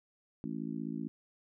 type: harmonic tone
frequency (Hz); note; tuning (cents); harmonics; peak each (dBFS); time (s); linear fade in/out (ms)
55.7; A1; +22; 3 / 4 / 5 / 6; -42 / -39 / -40 / -46; 0.44-1.08; 0
effects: none